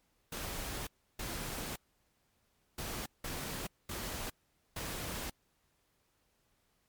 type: noise bursts at uneven times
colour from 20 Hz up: pink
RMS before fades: -40 dBFS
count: 6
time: 0.32-0.87 / 1.19-1.76 / 2.78-3.06 / 3.24-3.67 / 3.89-4.3 / 4.76-5.3 s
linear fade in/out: 5 ms
effects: pink hiss -75 dBFS RMS until 6.88 s + MP3 96 kbps